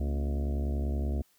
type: harmonic tone with a mistuned harmonic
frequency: 70.4 Hz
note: C#2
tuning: 27 cents sharp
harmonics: 1 / 2 / 3 / 4 / 5 / 6 / 7 / 8 / 9 / 10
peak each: -28 / -40 / -38 / -44 / -43 / -48 / -51 / -50 / -48 / -52 dBFS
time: 0-1.22 s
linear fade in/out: 5 ms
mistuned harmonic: 3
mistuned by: +120 cents
effects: white hiss -67 dBFS RMS until 1.38 s